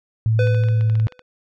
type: tone with pitch glide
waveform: sine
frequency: 111.1 to 109.82 Hz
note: A2 to A2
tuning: +17 to -3 cents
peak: -14 dBFS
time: 0.26-1.07 s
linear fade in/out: 0 ms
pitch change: -20 cents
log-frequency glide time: 0.71-0.85 s
type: tone with exponential decay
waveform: square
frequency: 501 Hz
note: B4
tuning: 25 cents sharp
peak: -18 dBFS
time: 0.39-1.22 s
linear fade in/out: 2 ms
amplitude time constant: 180 ms
type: clicks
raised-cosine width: 0.2 ms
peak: -19 dBFS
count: 11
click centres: 0.472 / 0.546 / 0.637 / 0.686 / 0.81 / 0.898 / 0.954 / 0.999 / 1.082 / 1.123 / 1.193 s
effects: low-pass 3000 Hz 12 dB/octave